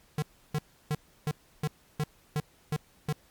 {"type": "tone bursts", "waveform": "square", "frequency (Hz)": 150.8, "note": "D3", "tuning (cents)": 46, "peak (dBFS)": -27, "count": 9, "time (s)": [0.18, 3.127], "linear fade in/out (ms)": 2, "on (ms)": 43, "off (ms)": 320, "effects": ["pink hiss -62 dBFS RMS until 3.3 s", "MP3 96 kbps"]}